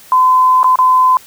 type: tone with dropouts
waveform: sine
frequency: 1021 Hz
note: C6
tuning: 43 cents flat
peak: -6 dBFS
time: 0.12-1.17 s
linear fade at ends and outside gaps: 1 ms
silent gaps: 0.631-0.643 / 0.757-0.788 s
effects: white hiss -40 dBFS RMS until 1.26 s